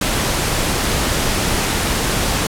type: noise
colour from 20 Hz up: pink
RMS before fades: -18 dBFS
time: 0.01-2.47 s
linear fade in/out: 5 ms
effects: low-pass 12000 Hz 12 dB/octave